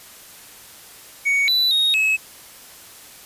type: tone with pitch steps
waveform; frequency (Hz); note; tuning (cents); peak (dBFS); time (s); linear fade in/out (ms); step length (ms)
triangle; 2235 / 3973 / 3746 / 2576; C#7 / B7 / A#7 / E7; +14 / +10 / +8 / -41; -14; 1.25-2.17; 20; 230
effects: white hiss -43 dBFS RMS until 3.25 s + resampled to 32000 Hz